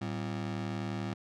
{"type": "ring-modulated tone", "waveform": "30% pulse", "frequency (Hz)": 151.2, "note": "D#3", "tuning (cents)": -49, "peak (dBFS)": -28, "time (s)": [0.01, 1.14], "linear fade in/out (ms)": 10, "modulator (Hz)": 40, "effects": ["low-pass 5000 Hz 12 dB/octave"]}